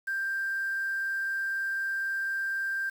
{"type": "tone with quantisation", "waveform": "sine", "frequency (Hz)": 1581, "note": "G6", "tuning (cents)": 14, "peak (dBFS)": -28, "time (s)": [0.07, 2.9], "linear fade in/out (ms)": 10, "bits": 8, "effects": []}